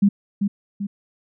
sine tone with echo, 200.9 Hz, G3, 43 cents sharp, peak -11 dBFS, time 0.02-0.09 s, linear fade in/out 10 ms, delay 390 ms, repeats 2, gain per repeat -6 dB, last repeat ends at 0.87 s, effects none

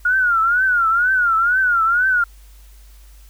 sine tone with vibrato, 1426 Hz, F6, 36 cents sharp, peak -13 dBFS, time 0.05-2.24 s, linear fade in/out 5 ms, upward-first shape triangle, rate 2.1 Hz, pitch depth 160 cents each way, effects added 50 Hz sine -41 dBFS peak until 3.29 s + white hiss -53 dBFS RMS until 3.29 s

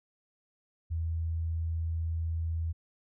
sine tone, 82 Hz, E2, 9 cents flat, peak -29 dBFS, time 0.9-2.73 s, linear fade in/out 20 ms, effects none

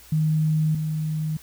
sine tone pair in turn, 155.56 / 155.56 Hz, D#3 / D#3, 0 / 0 cents, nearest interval unison, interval 0 cents, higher neither, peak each -18 / -23 dBFS, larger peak first, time 0.12-0.75 / 0.75-1.37 s, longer first, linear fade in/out 5 ms, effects added 60 Hz sine -53 dBFS peak until 1.42 s + white hiss -49 dBFS RMS until 1.42 s

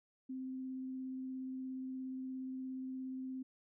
sine tone with vibrato, 260.3 Hz, C4, 9 cents flat, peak -40 dBFS, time 0.29-3.43 s, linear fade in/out 10 ms, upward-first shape triangle, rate 17 Hz, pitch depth 10 cents each way, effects none

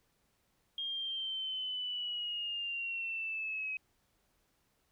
sine linear sweep, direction down, 3235 to 2535 Hz, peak -35 dBFS, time 0.78-3.77 s, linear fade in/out 2 ms, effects pink hiss -75 dBFS RMS until 4.91 s

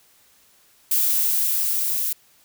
violet noise with level ramp, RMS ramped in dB -19 to -24 dBFS, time 0.91-2.13 s, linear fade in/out 5 ms, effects white hiss -57 dBFS RMS until 2.44 s

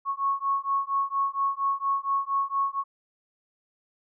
sine beating tone pair, 1100 / 1104.3 Hz, C#6 / C#6, -14 / -7 cents, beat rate 4.3 Hz, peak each -27 dBFS, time 0.05-2.84 s, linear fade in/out 50 ms, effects none

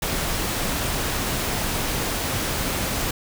pink noise, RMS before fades -25 dBFS, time 0.02-3.11 s, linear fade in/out 5 ms, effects none

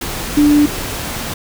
sine tone in noise, 294.2 Hz, D4, 3 cents sharp, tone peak -7 dBFS, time 0.37-0.66 s, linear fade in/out 5 ms, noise pink, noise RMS -23 dBFS, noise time 0.01-1.34 s, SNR +13 dB, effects none

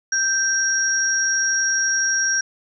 sine tone pair together, 1568 / 5643 Hz, G6 / F8, 0 / +17 cents, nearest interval octave + minor seventh, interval 2217 cents, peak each -20 dBFS, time 0.12-2.41 s, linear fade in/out 5 ms, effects none

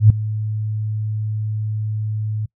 sine tone with ADSR envelope, 107.5 Hz, A2, 40 cents flat, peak -3 dBFS, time 0-2.46 s, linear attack 100 ms, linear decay 4 ms, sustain -17 dB, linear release 8 ms, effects noise-tail reverb RT60 0.1 s tail -25 dB re dry

